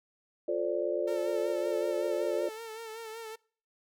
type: chord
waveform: sine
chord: D minor seventh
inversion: first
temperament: just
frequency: 352.4 / 440.5 / 528.6 / 587.3 Hz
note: F4 / A4 / C5 / D5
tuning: +16 / +2 / +18 / 0 cents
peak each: -33 / -35 / -35 / -32 dBFS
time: 0.48-2.49 s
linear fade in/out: 5 ms
type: tone with vibrato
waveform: sawtooth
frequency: 448 Hz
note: A4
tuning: 31 cents sharp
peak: -36 dBFS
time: 1.07-3.36 s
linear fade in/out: 10 ms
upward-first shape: sine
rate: 5.3 Hz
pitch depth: 51 cents each way
effects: noise-tail reverb RT60 0.5 s tail -25 dB re dry